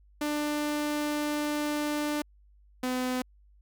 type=tone pair in turn; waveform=sawtooth; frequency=296.9 / 253.4 Hz; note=D4 / B3; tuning=+19 / +45 cents; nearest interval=minor third; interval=274 cents; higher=first; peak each=-24 dBFS; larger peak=neither; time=0.21-2.22 / 2.83-3.22 s; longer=first; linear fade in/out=5 ms; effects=added 50 Hz sine -56 dBFS peak until 3.61 s